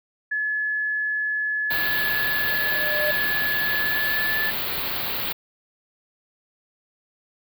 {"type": "tone with pitch glide", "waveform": "sine", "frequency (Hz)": [1710, 1737.9], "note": ["A6", "A6"], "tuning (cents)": [-50, -22], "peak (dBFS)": -22, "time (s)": [0.31, 4.51], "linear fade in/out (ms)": 10, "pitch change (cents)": 28, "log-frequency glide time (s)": [3.69, 4.4]}
{"type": "band-stop noise", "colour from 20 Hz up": "white", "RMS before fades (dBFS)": -27, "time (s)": [1.7, 5.33], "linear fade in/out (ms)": 10, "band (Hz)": [4600, 13000], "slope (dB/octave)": 96}
{"type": "tone with exponential growth", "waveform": "triangle", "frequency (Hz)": 600, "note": "D5", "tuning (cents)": 37, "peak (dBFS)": -20, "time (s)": [2.14, 3.11], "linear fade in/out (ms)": 2, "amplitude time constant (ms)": 210}
{"effects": []}